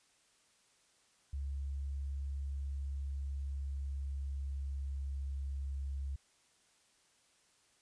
sine tone with pitch glide, 69.3 to 68.66 Hz, C#2 to C#2, 0 to -16 cents, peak -36 dBFS, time 1.33-6.16 s, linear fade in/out 5 ms, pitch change -16 cents, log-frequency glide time 2.66-5.24 s, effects white hiss -70 dBFS RMS until 7.81 s + resampled to 22050 Hz

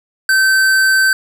sine tone with tanh clipping, 1545 Hz, G6, 26 cents flat, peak -11 dBFS, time 0.29-1.13 s, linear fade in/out 2 ms, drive 18 dB, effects none

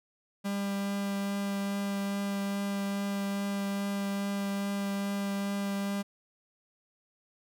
45% pulse tone with vibrato, 199.3 Hz, G3, 29 cents sharp, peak -30 dBFS, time 0.44-6.03 s, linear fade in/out 20 ms, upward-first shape triangle, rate 2.4 Hz, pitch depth 9 cents each way, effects none

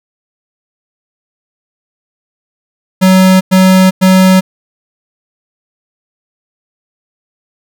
square tone bursts, 187.3 Hz, F#3, 21 cents sharp, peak -4 dBFS, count 3, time 3.01-4.41 s, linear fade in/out 20 ms, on 400 ms, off 100 ms, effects none

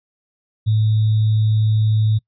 sine tone with sample-and-hold, 108.4 Hz, A2, 25 cents flat, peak -13 dBFS, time 0.66-2.19 s, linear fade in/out 20 ms, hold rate 3675 Hz, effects noise-tail reverb RT60 0.1 s tail -23 dB re dry + resampled to 11025 Hz

